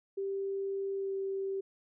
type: tone with pitch glide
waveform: sine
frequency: 392 to 388.6 Hz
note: G4 to G4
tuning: 0 to -15 cents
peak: -32 dBFS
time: 0.17-1.61 s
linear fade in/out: 10 ms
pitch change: -15 cents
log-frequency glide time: 0.95-1.14 s
effects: none